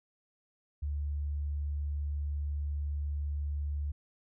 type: tone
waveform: sine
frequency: 72.8 Hz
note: D2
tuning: 15 cents flat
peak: -31 dBFS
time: 0.82-3.92 s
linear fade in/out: 10 ms
effects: none